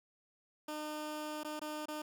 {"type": "tone with dropouts", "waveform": "15% pulse", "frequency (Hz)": 303.8, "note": "D#4", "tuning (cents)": -41, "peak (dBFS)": -33, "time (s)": [0.68, 2.02], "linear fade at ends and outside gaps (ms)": 5, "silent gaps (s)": [[1.434, 1.446], [1.595, 1.615], [1.857, 1.883]], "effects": []}